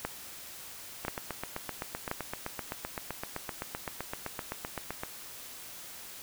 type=two click trains; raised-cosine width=0.5 ms; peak=-19 / -16 dBFS; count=32 / 3; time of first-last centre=1.05-5.035 / 0.05-2.114 s; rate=7.78 / 0.969 Hz; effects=white hiss -46 dBFS RMS until 6.22 s